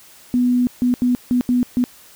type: tone bursts at uneven times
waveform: sine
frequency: 246.9 Hz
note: B3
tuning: in tune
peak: -13 dBFS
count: 6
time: 0.34-0.67 / 0.82-0.94 / 1.02-1.15 / 1.31-1.41 / 1.49-1.63 / 1.77-1.84 s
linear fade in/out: 0 ms
effects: white hiss -46 dBFS RMS until 2.15 s